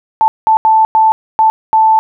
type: tone bursts at uneven times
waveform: sine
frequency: 880 Hz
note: A5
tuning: in tune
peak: -5 dBFS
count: 6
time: 0.21-0.28 / 0.47-0.57 / 0.65-0.85 / 0.95-1.12 / 1.39-1.5 / 1.73-1.99 s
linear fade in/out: 0 ms
effects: none